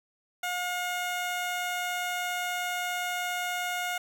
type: tone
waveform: 15% pulse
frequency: 717 Hz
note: F5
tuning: 45 cents sharp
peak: -23 dBFS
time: 0.43-3.98 s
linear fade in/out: 5 ms
effects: none